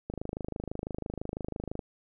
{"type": "click train", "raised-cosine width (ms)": 2, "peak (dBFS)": -21, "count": 45, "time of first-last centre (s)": [0.1, 1.792], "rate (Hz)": 26, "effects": []}